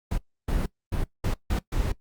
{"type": "noise bursts at uneven times", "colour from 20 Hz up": "brown", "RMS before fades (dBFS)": -25, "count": 6, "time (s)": [[0.11, 0.18], [0.48, 0.66], [0.92, 1.04], [1.24, 1.34], [1.5, 1.59], [1.72, 1.92]], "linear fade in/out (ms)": 5, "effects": ["noise-tail reverb RT60 0.1 s tail -19 dB re dry", "Opus 48 kbps"]}